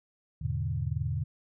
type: chord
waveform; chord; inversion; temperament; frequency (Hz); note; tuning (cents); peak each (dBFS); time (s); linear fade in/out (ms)
sine; E dominant seventh; none; equal; 82.41 / 103.83 / 123.47 / 146.83; E2 / G#2 / B2 / D3; 0 / 0 / 0 / 0; -34; 0.41-1.24; 10
effects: none